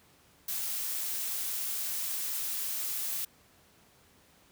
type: noise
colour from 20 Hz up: blue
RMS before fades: -34 dBFS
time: 0.48-3.25 s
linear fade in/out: 5 ms
effects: pink hiss -62 dBFS RMS until 4.51 s + high-pass 60 Hz 12 dB/octave

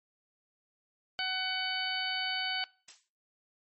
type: harmonic tone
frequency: 750 Hz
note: F#5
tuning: 23 cents sharp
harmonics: 1 / 2 / 3 / 4 / 5 / 6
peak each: -39 / -36 / -38 / -35 / -46 / -38 dBFS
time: 1.19-2.64 s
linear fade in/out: 0 ms
type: noise with exponential decay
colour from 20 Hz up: blue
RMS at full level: -40 dBFS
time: 2.88-3.09 s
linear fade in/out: 5 ms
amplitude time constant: 45 ms
effects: noise-tail reverb RT60 0.4 s tail -23 dB re dry + MP3 32 kbps

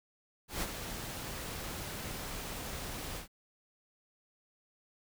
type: noise with ADSR envelope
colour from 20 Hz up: pink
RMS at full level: -34 dBFS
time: 0.48-3.28 s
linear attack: 140 ms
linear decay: 39 ms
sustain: -7 dB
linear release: 110 ms
effects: none

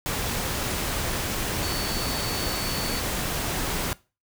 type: tone in noise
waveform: sine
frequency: 4471 Hz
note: C#8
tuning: 14 cents sharp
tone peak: -33 dBFS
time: 1.63-3 s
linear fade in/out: 0 ms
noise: pink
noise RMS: -28 dBFS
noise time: 0.06-3.93 s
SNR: -8 dB
effects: noise-tail reverb RT60 0.3 s tail -20 dB re dry

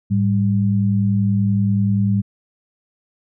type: tone pair together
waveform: sine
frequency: 107 / 197.38 Hz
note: A2 / G3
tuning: -48 / +12 cents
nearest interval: major seventh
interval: 1060 cents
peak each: -17 dBFS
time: 0.1-2.22 s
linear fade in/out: 20 ms
effects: none

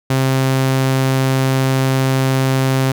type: tone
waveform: sawtooth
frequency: 132.6 Hz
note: C3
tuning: 23 cents sharp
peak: -9 dBFS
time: 0.1-2.92 s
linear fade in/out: 5 ms
effects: none

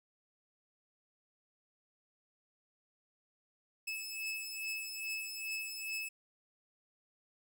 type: beating tone pair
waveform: sawtooth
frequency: 2600 / 2602.4 Hz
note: E7 / E7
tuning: -24 / -23 cents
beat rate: 2.4 Hz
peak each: -40 / -37 dBFS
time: 3.87-6.09 s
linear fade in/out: 10 ms
effects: none

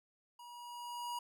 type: tone with level ramp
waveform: square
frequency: 961 Hz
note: B5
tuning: 48 cents flat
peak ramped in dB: -52 to -38 dBFS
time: 0.39-1.19 s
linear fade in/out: 5 ms
effects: none

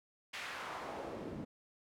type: noise with band-pass filter sweep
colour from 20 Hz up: pink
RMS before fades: -44 dBFS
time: 0.33-1.45 s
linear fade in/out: 10 ms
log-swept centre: 2500 to 220 Hz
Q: 1.3
effects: none

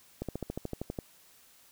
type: slowing click train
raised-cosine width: 2 ms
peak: -21 dBFS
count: 11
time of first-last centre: 0.22-0.988 s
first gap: 67 ms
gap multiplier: 1.03
effects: white hiss -60 dBFS RMS until 1.71 s

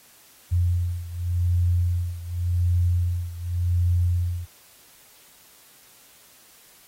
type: beating tone pair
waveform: sine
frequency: 87.5 / 88.38 Hz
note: F2 / F2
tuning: +4 / +21 cents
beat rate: 0.88 Hz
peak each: -22 / -25 dBFS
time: 0.51-4.46 s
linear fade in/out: 20 ms
effects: white hiss -53 dBFS RMS until 6.87 s + AAC 48 kbps

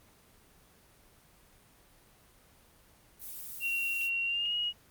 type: noise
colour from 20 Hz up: violet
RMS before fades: -42 dBFS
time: 3.19-4.1 s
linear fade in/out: 50 ms
type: tone with pitch glide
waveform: sine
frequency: 2745 to 2890 Hz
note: F7 to F#7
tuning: -31 to -41 cents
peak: -29 dBFS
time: 3.6-4.73 s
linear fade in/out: 50 ms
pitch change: +90 cents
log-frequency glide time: 4.25-4.55 s
effects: pink hiss -61 dBFS RMS until 4.9 s + Opus 24 kbps

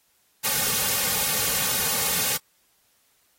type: noise with comb filter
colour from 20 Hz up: white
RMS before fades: -24 dBFS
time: 0.43-2.38 s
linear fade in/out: 20 ms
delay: 3 ms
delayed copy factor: -0.85
effects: white hiss -65 dBFS RMS until 3.38 s + AAC 48 kbps

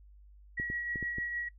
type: tone with tremolo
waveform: sine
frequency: 1916 Hz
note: A#6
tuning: 47 cents sharp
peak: -32 dBFS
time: 0.57-1.49 s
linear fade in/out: 10 ms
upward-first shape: triangle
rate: 6.5 Hz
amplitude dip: 40%
type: clicks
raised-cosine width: 3 ms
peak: -27 dBFS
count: 5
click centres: 0.599 / 0.701 / 0.958 / 1.027 / 1.184 s
effects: noise-tail reverb RT60 0.1 s tail -20 dB re dry + added 50 Hz sine -53 dBFS peak until 1.58 s

